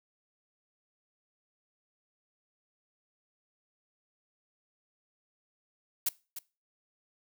blue noise with echo, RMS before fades -28 dBFS, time 6.06-6.09 s, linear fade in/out 5 ms, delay 300 ms, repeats 1, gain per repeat -12 dB, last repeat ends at 6.39 s, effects noise-tail reverb RT60 0.3 s tail -21 dB re dry

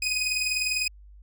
20% pulse tone pair together, 2489 / 2509 Hz, D#7 / D#7, 0 / +14 cents, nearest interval unison, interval 14 cents, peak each -23 dBFS, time 0.02-0.88 s, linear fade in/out 5 ms, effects added 50 Hz sine -46 dBFS peak until 1.22 s

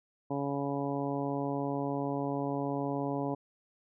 harmonic tone, 140.5 Hz, C#3, 24 cents sharp, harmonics 1 / 2 / 3 / 4 / 5 / 6 / 7, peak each -38 / -34 / -38 / -39 / -40 / -42 / -42 dBFS, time 0.3-3.35 s, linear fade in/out 10 ms, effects none

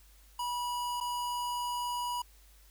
square tone with dropouts, 973 Hz, B5, 26 cents flat, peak -33 dBFS, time 0.39-2.22 s, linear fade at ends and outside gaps 5 ms, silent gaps 1.003-1.009 s, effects added 50 Hz sine -57 dBFS peak until 2.7 s + white hiss -63 dBFS RMS until 2.7 s

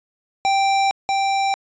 square tone pair in turn, 784 / 784 Hz, G5 / G5, 0 / 0 cents, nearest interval unison, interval 0 cents, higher neither, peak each -16 / -18 dBFS, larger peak first, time 0.45-0.91 / 1.09-1.54 s, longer first, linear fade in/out 0 ms, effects resampled to 16000 Hz

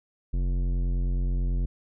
sine tone with tanh clipping, 44.69 Hz, F1, 41 cents sharp, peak -25 dBFS, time 0.33-1.66 s, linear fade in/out 10 ms, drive 14 dB, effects none

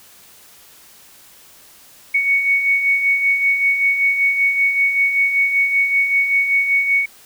sine beating tone pair, 2222 / 2227.2 Hz, C#7 / C#7, +4 / +8 cents, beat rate 5.2 Hz, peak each -23 / -14 dBFS, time 2.14-7.06 s, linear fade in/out 10 ms, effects white hiss -46 dBFS RMS until 7.25 s

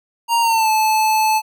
square tone with pitch glide, 932.3 to 869.9 Hz, A#5 to A5, 0 to -20 cents, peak -14 dBFS, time 0.28-1.42 s, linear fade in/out 50 ms, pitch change -120 cents, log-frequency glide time 0.41-0.7 s, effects none

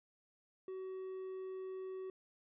triangle tone, 376.9 Hz, F#4, 32 cents sharp, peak -40 dBFS, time 0.68-2.1 s, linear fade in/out 2 ms, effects resampled to 8000 Hz

